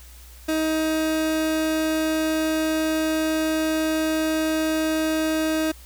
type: tone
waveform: 30% pulse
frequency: 315.3 Hz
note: D#4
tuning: 23 cents sharp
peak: -18 dBFS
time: 0.48-5.72 s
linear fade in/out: 10 ms
effects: added 60 Hz sine -43 dBFS peak until 5.85 s + white hiss -49 dBFS RMS until 5.85 s